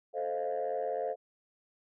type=chord; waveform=sine; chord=F dominant seventh; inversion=first; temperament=equal; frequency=440 / 523.3 / 622.3 / 698.5 Hz; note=A4 / C5 / Eb5 / F5; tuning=0 / 0 / 0 / 0 cents; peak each=-36 / -34 / -37 / -35 dBFS; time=0.13-1.16 s; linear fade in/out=50 ms; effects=tanh soft clip ceiling -25 dBFS